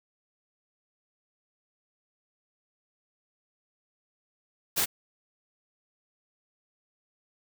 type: noise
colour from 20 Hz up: white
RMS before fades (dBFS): -26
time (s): 4.76-4.86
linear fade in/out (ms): 20
effects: none